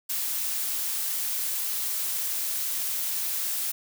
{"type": "noise", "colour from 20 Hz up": "blue", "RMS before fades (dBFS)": -29, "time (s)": [0.09, 3.72], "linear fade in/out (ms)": 10, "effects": []}